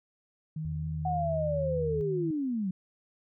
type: tone with vibrato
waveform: sine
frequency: 155.56 Hz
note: D#3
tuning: in tune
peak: -32 dBFS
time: 0.56-2.31 s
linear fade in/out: 5 ms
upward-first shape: sine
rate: 3.7 Hz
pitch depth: 15 cents each way
type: tone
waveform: sine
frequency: 82.3 Hz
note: E2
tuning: 2 cents flat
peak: -36 dBFS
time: 0.65-2.01 s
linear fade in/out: 0 ms
type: linear sweep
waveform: sine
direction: down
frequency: 747 to 177.7 Hz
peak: -28 dBFS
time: 1.05-2.71 s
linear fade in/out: 5 ms
effects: none